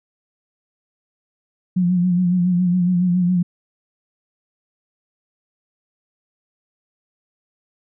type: tone with vibrato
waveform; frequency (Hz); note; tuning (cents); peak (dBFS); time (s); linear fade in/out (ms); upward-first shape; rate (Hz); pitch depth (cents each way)
sine; 178.9; F3; +42; -14; 1.76-3.43; 10; sine; 7.2; 48
effects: none